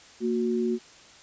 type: tone pair together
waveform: sine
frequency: 231.1 / 365.6 Hz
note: A#3 / F#4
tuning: -15 / -21 cents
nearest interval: minor sixth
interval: 794 cents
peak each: -26 dBFS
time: 0.2-0.79 s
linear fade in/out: 50 ms
effects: white hiss -51 dBFS RMS until 1.22 s + resampled to 16000 Hz